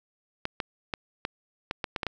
clicks, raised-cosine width 0.3 ms, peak -13 dBFS, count 9, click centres 0.454 / 0.602 / 0.938 / 1.251 / 1.711 / 1.842 / 1.962 / 2.032 / 2.067 s, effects none

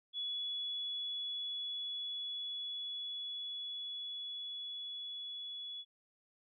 sine tone with level ramp, 3397 Hz, G#7, 38 cents sharp, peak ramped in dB -36 to -42 dBFS, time 0.13-5.85 s, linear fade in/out 50 ms, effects none

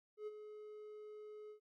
triangle tone with ADSR envelope, 424.2 Hz, G#4, 37 cents sharp, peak -39 dBFS, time 0.17-1.6 s, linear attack 100 ms, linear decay 30 ms, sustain -9 dB, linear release 98 ms, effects none

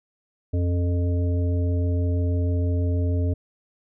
harmonic tone with a mistuned harmonic, 87.2 Hz, F2, 2 cents flat, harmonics 1 / 3 / 5 / 7, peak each -20 / -30 / -34 / -37 dBFS, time 0.53-3.34 s, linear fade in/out 10 ms, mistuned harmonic 3, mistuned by +41 cents, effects none

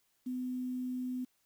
sine tone with quantisation, 252.5 Hz, B3, 39 cents sharp, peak -34 dBFS, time 0.26-1.25 s, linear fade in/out 10 ms, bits 10, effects white hiss -75 dBFS RMS until 1.45 s

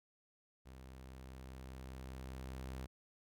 sawtooth tone with level ramp, 65 Hz, C2, 11 cents flat, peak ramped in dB -49 to -39 dBFS, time 0.65-2.87 s, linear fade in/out 20 ms, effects none

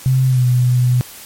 sine tone with pitch glide, 130.81 to 124.76 Hz, C3 to B2, 0 to +18 cents, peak -10 dBFS, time 0.06-1.01 s, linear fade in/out 0 ms, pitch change -82 cents, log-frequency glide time 0.26-0.45 s, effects white hiss -36 dBFS RMS until 1.25 s + MP3 64 kbps

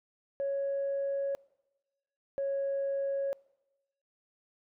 sine tone pair in turn, 554.4 / 551.9 Hz, C#5 / C#5, 0 / -8 cents, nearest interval unison, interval 8 cents, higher first, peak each -28 dBFS, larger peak neither, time 0.4-1.35 / 2.38-3.33 s, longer neither, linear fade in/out 0 ms, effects noise-tail reverb RT60 1.0 s tail -24 dB re dry + tanh soft clip ceiling -26 dBFS

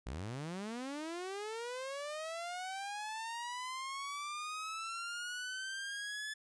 sawtooth linear sweep, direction up, 52.4 to 1732 Hz, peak -36 dBFS, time 0.06-6.34 s, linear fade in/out 10 ms, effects resampled to 22050 Hz

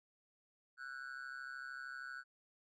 triangle tone with amplitude modulation, 1480 Hz, F#6, in tune, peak -39 dBFS, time 0.77-2.24 s, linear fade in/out 50 ms, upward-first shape sine, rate 133 Hz, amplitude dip 95%, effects resampled to 22050 Hz

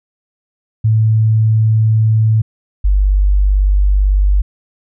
sine tone pair in turn, 110 / 49 Hz, A2 / G1, 0 / 0 cents, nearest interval octave + major second, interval 1400 cents, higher first, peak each -8 dBFS, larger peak neither, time 0.84-2.42 / 2.84-4.42 s, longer neither, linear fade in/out 10 ms, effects none

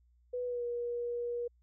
sine tone with pitch glide, 493.9 to 478.7 Hz, B4 to A#4, 0 to +46 cents, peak -33 dBFS, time 0.33-1.48 s, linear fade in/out 10 ms, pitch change -54 cents, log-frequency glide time 0.45-0.64 s, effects added 60 Hz sine -64 dBFS peak until 1.62 s

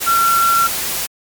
sine tone in noise, 1363 Hz, F6, 43 cents flat, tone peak -11 dBFS, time 0.06-0.68 s, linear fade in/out 20 ms, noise white, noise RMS -21 dBFS, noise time 0-1.07 s, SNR +7 dB, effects MP3 96 kbps

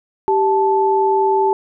sine tone pair together, 389.8 / 875 Hz, G4 / A5, -10 / -10 cents, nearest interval octave + major second, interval 1400 cents, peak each -15 dBFS, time 0.28-1.53 s, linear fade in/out 0 ms, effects none

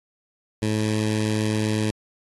15% pulse tone with notch filter, 107.8 Hz, A2, 35 cents flat, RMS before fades -23 dBFS, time 0.62-1.91 s, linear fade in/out 5 ms, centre 1200 Hz, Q 1.4, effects AAC 32 kbps

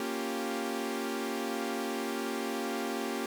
sawtooth chord, G half-diminished seventh, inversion first, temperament equal, 233.1 / 277.2 / 349.2 / 392 Hz, Bb3 / Db4 / F4 / G4, 0 / 0 / 0 / 0 cents, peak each -33 / -34 / -36 / -33 dBFS, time 0-3.26 s, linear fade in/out 2 ms, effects none

